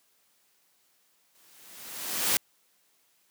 white noise with exponential growth, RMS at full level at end -23 dBFS, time 1.35-2.37 s, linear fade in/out 1 ms, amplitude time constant 220 ms, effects white hiss -68 dBFS RMS until 3.3 s + high-pass 150 Hz 12 dB/octave

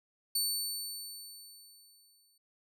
20% pulse tone with exponential decay, 4500 Hz, C#8, 25 cents sharp, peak -22 dBFS, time 0.35-2.38 s, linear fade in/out 5 ms, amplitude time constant 440 ms, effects none

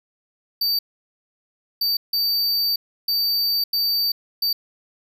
square tone bursts at uneven times, 4618 Hz, D8, 30 cents flat, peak -19 dBFS, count 6, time 0.61-0.79 / 1.81-1.97 / 2.13-2.76 / 3.08-3.64 / 3.73-4.12 / 4.42-4.53 s, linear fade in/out 5 ms, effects none

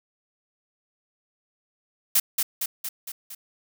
blue noise with echo, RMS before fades -19 dBFS, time 2.15-2.2 s, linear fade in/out 5 ms, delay 230 ms, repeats 5, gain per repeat -4 dB, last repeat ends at 3.35 s, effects none

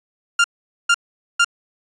30% pulse tone bursts, 1396.9 Hz, F6, in tune, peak -9 dBFS, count 3, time 0.39-1.446 s, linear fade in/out 5 ms, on 52 ms, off 450 ms, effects resampled to 22050 Hz

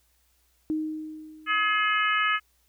sine tone with exponential decay, 311.1 Hz, D#4, in tune, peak -23 dBFS, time 0.7-1.99 s, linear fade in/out 0 ms, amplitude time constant 280 ms
harmonic tone, 423.8 Hz, G#4, 35 cents sharp, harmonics 3 / 4 / 5 / 6 / 7, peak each -25 / -27 / -29 / -31 / -32 dBFS, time 1.46-2.4 s, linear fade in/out 50 ms
effects added 60 Hz sine -68 dBFS peak until 2.68 s + white hiss -68 dBFS RMS until 2.68 s

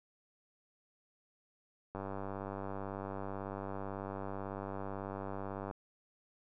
click train, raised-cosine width 1 ms, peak -27 dBFS, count 370, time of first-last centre 1.95-5.711 s, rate 98.1 Hz, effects none

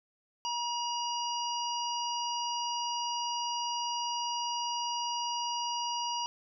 harmonic tone, 955 Hz, A#5, 42 cents sharp, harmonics 1 / 3 / 5 / 6, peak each -33 / -38 / -40 / -41 dBFS, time 0.45-6.26 s, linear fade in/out 0 ms, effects none

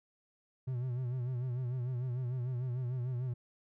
triangle tone with vibrato, 125.1 Hz, B2, 23 cents sharp, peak -31 dBFS, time 0.67-3.34 s, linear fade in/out 10 ms, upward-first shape sine, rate 6.7 Hz, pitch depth 78 cents each way, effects none

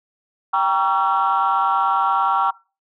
sine chord, G diminished seventh, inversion none, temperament just, 784 / 940.8 / 1128.9 / 1354.7 Hz, G5 / Bb5 / Db6 / Fb6, 0 / +16 / +31 / +47 cents, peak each -20 dBFS, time 0.53-2.51 s, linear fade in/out 10 ms, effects noise-tail reverb RT60 0.3 s tail -21 dB re dry + tanh soft clip ceiling -9 dBFS

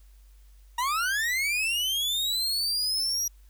40% pulse linear sweep, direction up, 932.3 to 5800 Hz, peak -24 dBFS, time 0.78-3.28 s, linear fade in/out 5 ms, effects added 49 Hz sine -50 dBFS peak until 3.49 s + white hiss -66 dBFS RMS until 3.49 s

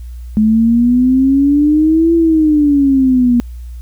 sine exponential two-way sweep, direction up then down, 212.7 to 336.5 to 237.7 Hz, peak -7 dBFS, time 0.37-3.4 s, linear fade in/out 0 ms, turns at 2.14 s, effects added 60 Hz sine -25 dBFS peak until 3.81 s + white hiss -52 dBFS RMS until 3.81 s

